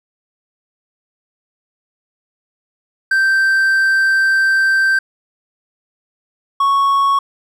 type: tone pair in turn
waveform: triangle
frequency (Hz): 1563 / 1107.8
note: G6 / C#6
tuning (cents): -6 / -1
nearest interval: tritone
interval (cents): 595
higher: first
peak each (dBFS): -9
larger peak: neither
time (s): 3.11-4.99 / 6.6-7.19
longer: first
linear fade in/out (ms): 5
effects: none